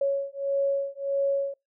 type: beating tone pair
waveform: sine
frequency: 554 / 555.6 Hz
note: C#5 / C#5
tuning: -1 / +4 cents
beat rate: 1.6 Hz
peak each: -27 dBFS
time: 0.01-1.54 s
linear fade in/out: 5 ms
effects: noise-tail reverb RT60 0.2 s tail -25 dB re dry